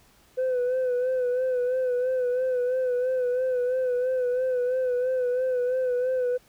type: tone with vibrato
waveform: sine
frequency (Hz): 504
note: B4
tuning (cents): +35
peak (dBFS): -20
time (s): 0.37-6.38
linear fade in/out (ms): 20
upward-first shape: sine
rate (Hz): 3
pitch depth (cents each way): 48
effects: tanh soft clip ceiling -21 dBFS + pink hiss -59 dBFS RMS until 6.48 s